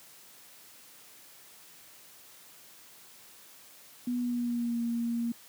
sine tone with pitch glide, 244.8 to 234.3 Hz, B3 to A#3, -15 to +9 cents, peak -28 dBFS, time 4.07-5.32 s, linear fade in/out 5 ms, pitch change -76 cents, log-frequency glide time 4.18-4.79 s, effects white hiss -54 dBFS RMS until 5.48 s + high-pass 100 Hz 12 dB/octave

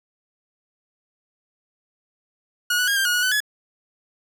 sawtooth tone with pitch steps, 1449 / 1480 / 1626 / 1584 / 1446 / 1458 / 1506 / 1697 Hz, F#6 / F#6 / G#6 / G6 / F#6 / F#6 / F#6 / G#6, -37 / 0 / -37 / +18 / -40 / -26 / +30 / +37 cents, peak -15 dBFS, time 2.7-3.404 s, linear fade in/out 5 ms, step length 88 ms, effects none

